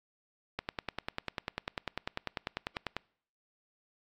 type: click train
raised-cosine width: 0.3 ms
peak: -17 dBFS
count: 25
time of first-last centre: 0.59-2.966 s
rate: 10.1 Hz
effects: noise-tail reverb RT60 0.6 s tail -26 dB re dry + AAC 48 kbps